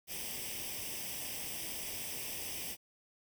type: noise with comb filter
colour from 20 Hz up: white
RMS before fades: -41 dBFS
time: 0.07-2.77 s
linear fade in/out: 50 ms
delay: 0.36 ms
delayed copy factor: +0.75
effects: none